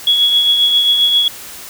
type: tone with tremolo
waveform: sine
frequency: 3353 Hz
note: G#7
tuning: 16 cents sharp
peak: -7 dBFS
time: 0.07-1.28 s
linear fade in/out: 2 ms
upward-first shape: triangle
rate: 7.5 Hz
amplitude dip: 45%
effects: white hiss -32 dBFS RMS until 1.69 s